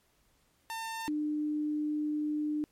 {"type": "tone pair in turn", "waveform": ["sawtooth", "sine"], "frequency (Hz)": [901, 300.7], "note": ["A5", "D4"], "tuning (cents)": [41, 41], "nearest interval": "octave + perfect fifth", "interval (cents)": 1900, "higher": "first", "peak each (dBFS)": [-32, -29], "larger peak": "second", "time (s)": [[0.7, 1.08], [1.08, 2.64]], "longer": "second", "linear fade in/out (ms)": 0, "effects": ["pink hiss -70 dBFS RMS until 2.71 s", "MP3 64 kbps"]}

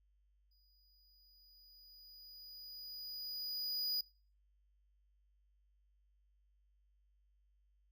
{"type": "tone with exponential growth", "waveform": "square", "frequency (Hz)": 4927, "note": "D#8", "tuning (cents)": -18, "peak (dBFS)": -34, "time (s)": [0.51, 4.01], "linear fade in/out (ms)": 5, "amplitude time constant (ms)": 760, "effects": ["noise-tail reverb RT60 0.4 s tail -23 dB re dry", "added 50 Hz sine -70 dBFS peak until 7.91 s"]}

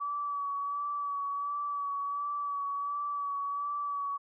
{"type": "tone with vibrato", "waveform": "sine", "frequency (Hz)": 1144, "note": "D6", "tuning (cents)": -46, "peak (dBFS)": -31, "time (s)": [0, 4.18], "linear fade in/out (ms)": 20, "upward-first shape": "sine", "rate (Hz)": 1.4, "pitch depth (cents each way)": 25, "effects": []}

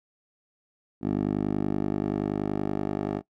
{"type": "tone with band-pass filter sweep", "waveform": "10% pulse", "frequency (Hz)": 50.5, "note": "G#1", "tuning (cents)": -48, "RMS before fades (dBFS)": -28, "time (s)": [1.01, 3.22], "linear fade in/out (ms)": 50, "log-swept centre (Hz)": [290, 450], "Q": 1.5, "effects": ["noise-tail reverb RT60 0.1 s tail -19 dB re dry"]}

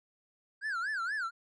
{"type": "tone with vibrato", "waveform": "triangle", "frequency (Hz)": 1534, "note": "G6", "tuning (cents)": -38, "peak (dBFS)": -30, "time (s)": [0.61, 1.31], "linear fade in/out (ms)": 50, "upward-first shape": "sine", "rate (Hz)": 4.2, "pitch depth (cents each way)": 240, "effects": ["resampled to 22050 Hz"]}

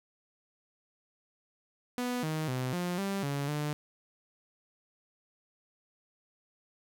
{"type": "tone with pitch steps", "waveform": "sawtooth", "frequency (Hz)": [246.8, 156.6, 128, 177.3, 196.8, 141.4, 148.8], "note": ["B3", "D#3", "C3", "F3", "G3", "C#3", "D3"], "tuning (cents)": [-1, 11, -38, 26, 7, 35, 23], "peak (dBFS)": -27, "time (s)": [1.98, 3.73], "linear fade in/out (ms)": 0, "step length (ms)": 250, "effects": []}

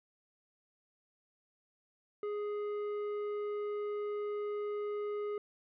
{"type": "tone with tanh clipping", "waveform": "triangle", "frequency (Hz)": 415.3, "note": "G#4", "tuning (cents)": 0, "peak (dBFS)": -36, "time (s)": [2.23, 5.38], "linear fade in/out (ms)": 2, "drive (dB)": 13, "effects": []}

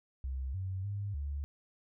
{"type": "tone with pitch steps", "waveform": "sine", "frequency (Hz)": [65.7, 94.5, 101.2, 71.4], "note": ["C2", "F#2", "G#2", "D2"], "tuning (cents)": [8, 37, -44, -48], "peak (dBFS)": -34, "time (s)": [0.24, 1.44], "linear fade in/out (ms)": 0, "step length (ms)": 300, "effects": []}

